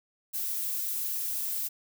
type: noise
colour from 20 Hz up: violet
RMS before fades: -32 dBFS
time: 0.33-1.69 s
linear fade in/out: 20 ms
effects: none